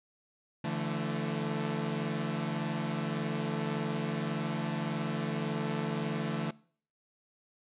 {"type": "chord", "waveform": "sawtooth", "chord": "D suspended second", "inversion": "none", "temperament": "equal with one note detuned", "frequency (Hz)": [146.83, 168.57, 220], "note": ["D3", "E3", "A3"], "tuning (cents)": [0, 39, 0], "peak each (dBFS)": -32, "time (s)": [0.64, 6.51], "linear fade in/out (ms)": 5, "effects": ["noise-tail reverb RT60 0.5 s tail -22 dB re dry", "resampled to 8000 Hz"]}